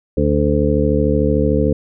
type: harmonic tone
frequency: 73.4 Hz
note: D2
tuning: in tune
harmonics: 1 / 2 / 3 / 4 / 6 / 7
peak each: -19 / -20 / -20 / -20 / -19 / -20 dBFS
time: 0.17-1.73 s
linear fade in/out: 5 ms
effects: none